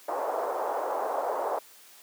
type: band-pass noise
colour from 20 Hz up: pink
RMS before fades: -30 dBFS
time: 0.08-1.59 s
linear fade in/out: 5 ms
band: 490 to 980 Hz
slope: 24 dB/octave
effects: white hiss -53 dBFS RMS until 2.02 s + high-pass 300 Hz 12 dB/octave